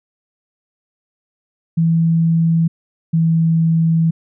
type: tone pair in turn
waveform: sine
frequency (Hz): 164.81 / 163.58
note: E3 / E3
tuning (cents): 0 / -13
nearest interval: unison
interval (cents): 13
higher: first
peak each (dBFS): -11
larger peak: neither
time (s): 1.77-2.68 / 3.13-4.11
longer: second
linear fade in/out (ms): 10
effects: none